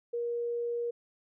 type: tone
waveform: sine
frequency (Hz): 473.8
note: A#4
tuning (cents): +28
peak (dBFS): -30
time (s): 0.13-0.91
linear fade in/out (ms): 10
effects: none